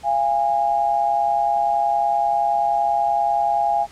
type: tone pair together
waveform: sine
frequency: 688.5 / 819 Hz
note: F5 / G#5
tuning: -25 / -24 cents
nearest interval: minor third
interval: 301 cents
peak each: -21 / -18 dBFS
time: 0.03-3.87 s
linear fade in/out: 50 ms
effects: pink hiss -47 dBFS RMS until 3.91 s + low-pass 9000 Hz 12 dB/octave